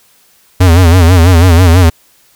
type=tone with vibrato; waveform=square; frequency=87.31 Hz; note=F2; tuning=in tune; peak=-3 dBFS; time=0.6-1.9 s; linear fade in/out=10 ms; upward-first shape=sine; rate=6.1 Hz; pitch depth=120 cents each way; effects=white hiss -48 dBFS RMS until 2.35 s